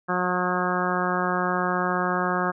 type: harmonic tone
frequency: 180.6 Hz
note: F#3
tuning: 42 cents flat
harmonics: 1 / 2 / 3 / 4 / 5 / 6 / 7 / 8 / 9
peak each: -29 / -30 / -32 / -30 / -33 / -30 / -29 / -34 / -31 dBFS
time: 0.08-2.52 s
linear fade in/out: 20 ms
effects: none